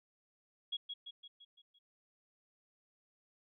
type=tone with echo; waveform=sine; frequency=3322 Hz; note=G#7; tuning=in tune; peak=-35 dBFS; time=0.72-0.77 s; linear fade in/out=10 ms; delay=170 ms; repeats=6; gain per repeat=-5 dB; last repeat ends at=1.79 s; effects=none